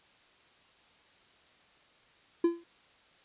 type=tone with exponential decay; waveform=triangle; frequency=340 Hz; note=F4; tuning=46 cents flat; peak=-17 dBFS; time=2.44-2.64 s; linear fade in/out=5 ms; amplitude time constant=43 ms; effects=white hiss -62 dBFS RMS until 3.24 s + resampled to 8000 Hz